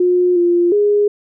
sine tone with pitch steps, 358.7 / 348 / 412.8 Hz, F4 / F4 / G#4, +46 / -6 / -10 cents, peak -10 dBFS, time 0-1.08 s, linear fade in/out 5 ms, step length 360 ms, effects none

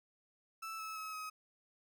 35% pulse tone with pitch steps, 1318.5 / 1301.1 / 1283.9 / 1267 Hz, E6 / E6 / E6 / D#6, 0 / -23 / -46 / +31 cents, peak -40 dBFS, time 0.62-1.3 s, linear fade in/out 10 ms, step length 170 ms, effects none

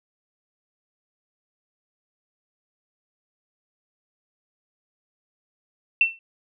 sine tone with exponential decay, 2692 Hz, E7, 36 cents sharp, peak -11 dBFS, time 6.01-6.19 s, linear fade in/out 2 ms, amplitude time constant 37 ms, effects none

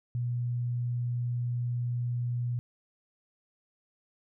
sine tone, 121.3 Hz, B2, 31 cents flat, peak -28 dBFS, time 0.15-2.59 s, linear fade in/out 0 ms, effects none

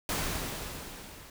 pink noise with level ramp, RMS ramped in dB -30 to -50 dBFS, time 0.09-1.3 s, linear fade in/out 2 ms, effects none

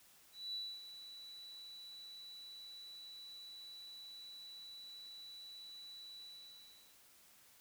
sine tone with ADSR envelope, 3951 Hz, B7, in tune, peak -39 dBFS, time 0.32-6.98 s, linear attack 220 ms, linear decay 260 ms, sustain -11 dB, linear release 770 ms, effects white hiss -65 dBFS RMS until 7.6 s

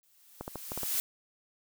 blue noise with exponential growth, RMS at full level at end -29 dBFS, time 0.03-1 s, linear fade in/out 0 ms, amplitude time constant 210 ms
clicks, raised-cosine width 1 ms, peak -23 dBFS, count 6, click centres 0.41 / 0.479 / 0.557 / 0.719 / 0.776 / 0.833 s
effects none

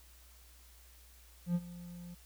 triangle tone with ADSR envelope, 174.61 Hz, F3, in tune, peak -25 dBFS, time 1.46-2.15 s, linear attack 90 ms, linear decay 46 ms, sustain -18 dB, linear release 14 ms, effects added 60 Hz sine -58 dBFS peak until 2.25 s + white hiss -62 dBFS RMS until 2.25 s

